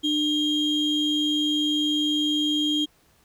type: ring-modulated tone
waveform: triangle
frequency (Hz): 1760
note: A6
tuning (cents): 0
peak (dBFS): -16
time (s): 0.03-2.86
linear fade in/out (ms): 20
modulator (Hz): 1460
effects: pink hiss -61 dBFS RMS until 3.24 s